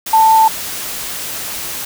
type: tone in noise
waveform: sine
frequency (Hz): 886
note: A5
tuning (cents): +12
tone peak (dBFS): -6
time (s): 0.13-0.48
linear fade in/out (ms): 5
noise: white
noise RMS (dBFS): -24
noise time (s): 0.06-1.85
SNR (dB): +15
effects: none